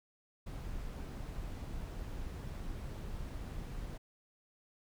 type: noise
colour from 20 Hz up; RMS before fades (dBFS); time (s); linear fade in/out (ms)
brown; -42; 0.46-3.98; 10
effects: none